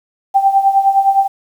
sine tone with tremolo, 784 Hz, G5, in tune, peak -5 dBFS, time 0.34-1.28 s, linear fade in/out 20 ms, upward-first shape triangle, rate 9.7 Hz, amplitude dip 80%, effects 7-bit

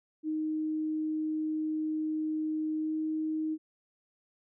sine tone with pitch glide, 311.1 to 313.1 Hz, D#4 to D#4, 0 to +11 cents, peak -29 dBFS, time 0.23-3.58 s, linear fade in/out 50 ms, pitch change +11 cents, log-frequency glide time 2.77-2.95 s, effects none

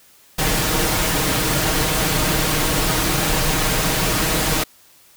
pink noise with comb filter, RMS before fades -19 dBFS, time 0.38-4.64 s, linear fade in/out 10 ms, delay 6.4 ms, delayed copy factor +0.55, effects white hiss -51 dBFS RMS until 5.16 s

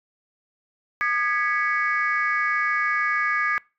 sine tone cluster, 1217 / 1664 / 1971 / 2225 Hz, D#6 / G#6 / B6 / C#7, -39 / +3 / -4 / +6 cents, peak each -25 / -23 / -28 / -28 dBFS, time 1.01-3.58 s, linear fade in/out 0 ms, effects noise-tail reverb RT60 0.3 s tail -23 dB re dry + tanh soft clip ceiling -12 dBFS

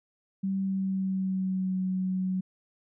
sine tone with pitch glide, 192.9 to 186.44 Hz, G3 to F#3, -28 to +13 cents, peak -26 dBFS, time 0.43-2.41 s, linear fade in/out 10 ms, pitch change -59 cents, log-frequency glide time 0.61-1.79 s, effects none

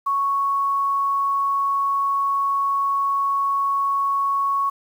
sine tone with quantisation, 1108.7 Hz, C#6, in tune, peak -18 dBFS, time 0.06-4.7 s, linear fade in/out 10 ms, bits 8, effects none

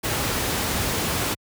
pink noise, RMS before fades -24 dBFS, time 0.03-1.35 s, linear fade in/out 20 ms, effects high-pass 60 Hz 12 dB/octave

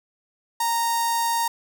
sawtooth tone with notch filter, 928 Hz, A#5, 8 cents flat, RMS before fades -23 dBFS, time 0.6-1.48 s, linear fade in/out 5 ms, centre 2400 Hz, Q 0.76, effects none

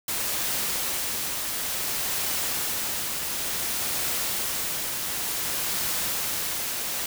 white noise with tremolo, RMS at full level -27 dBFS, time 0.08-7.06 s, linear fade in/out 2 ms, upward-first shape triangle, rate 0.56 Hz, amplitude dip 30%, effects none

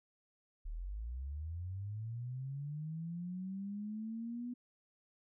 sine linear sweep, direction up, 35.41 to 246.9 Hz, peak -39 dBFS, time 0.65-4.54 s, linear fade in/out 10 ms, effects none

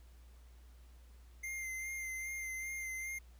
square tone with vibrato, 2093 Hz, C7, in tune, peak -40 dBFS, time 1.43-3.19 s, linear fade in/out 10 ms, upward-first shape sine, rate 2.5 Hz, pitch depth 24 cents each way, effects added 60 Hz sine -55 dBFS peak until 3.39 s + pink hiss -69 dBFS RMS until 3.39 s

